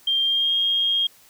sine tone with pitch glide, 3184 to 3242 Hz, G7 to G#7, +26 to -42 cents, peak -18 dBFS, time 0.07-1.07 s, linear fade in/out 5 ms, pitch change +32 cents, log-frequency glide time 0.23-0.54 s, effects white hiss -53 dBFS RMS until 1.29 s

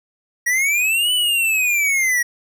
square linear two-way sweep, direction up then down, 1895 to 3006 to 1895 Hz, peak -16 dBFS, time 0.46-2.23 s, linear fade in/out 10 ms, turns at 1.13 s, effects none

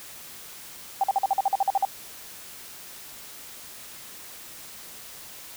sine tone bursts, 785 Hz, G5, 2 cents sharp, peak -18 dBFS, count 12, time 1.01-1.851 s, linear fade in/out 2 ms, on 27 ms, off 47 ms, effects white hiss -43 dBFS RMS until 5.56 s

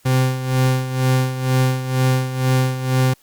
40% pulse tone with tremolo, 129.5 Hz, C3, 17 cents flat, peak -12 dBFS, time 0.05-3.14 s, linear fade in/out 10 ms, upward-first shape sine, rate 2.1 Hz, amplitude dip 70%, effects white hiss -55 dBFS RMS until 3.22 s + Opus 48 kbps

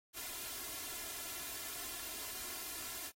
white noise with comb filter, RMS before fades -44 dBFS, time 0.13-3.12 s, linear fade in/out 50 ms, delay 2.9 ms, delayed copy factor +0.7, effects AAC 48 kbps

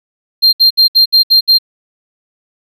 triangle tone bursts, 4185 Hz, C8, in tune, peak -3 dBFS, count 7, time 0.42-1.586 s, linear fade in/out 20 ms, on 110 ms, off 66 ms, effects none

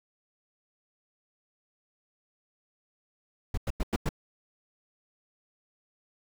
brown noise bursts, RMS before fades -27 dBFS, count 5, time 3.54-4.091 s, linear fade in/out 5 ms, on 35 ms, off 94 ms, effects none

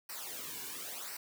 white noise with flanger, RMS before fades -43 dBFS, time 0.09-1.17 s, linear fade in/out 5 ms, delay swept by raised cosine 0.29 to 1.59 ms, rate 0.96 Hz, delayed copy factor -0.75, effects none

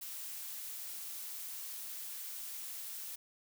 blue noise, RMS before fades -44 dBFS, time 0.01-3.16 s, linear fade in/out 10 ms, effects none

